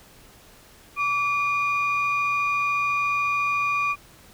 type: tone pair together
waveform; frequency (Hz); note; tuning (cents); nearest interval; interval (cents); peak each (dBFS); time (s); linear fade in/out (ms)
sine; 1154 / 2432; D6 / D#7; -31 / -40; octave + minor second; 1291; -22 / -23; 0.96-3.96; 50
effects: tanh soft clip ceiling -16 dBFS + pink hiss -51 dBFS RMS until 4.33 s